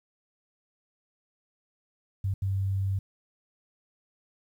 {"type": "tone bursts at uneven times", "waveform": "sine", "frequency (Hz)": 97, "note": "G2", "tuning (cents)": -18, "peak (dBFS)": -25, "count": 2, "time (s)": [[2.24, 2.34], [2.42, 2.99]], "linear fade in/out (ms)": 5, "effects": ["10-bit"]}